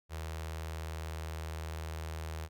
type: tone with notch filter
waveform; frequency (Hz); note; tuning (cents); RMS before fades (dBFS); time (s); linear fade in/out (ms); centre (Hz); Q
sawtooth; 79.9; D#2; +47; -40; 0.09-2.49; 50; 230; 0.76
effects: none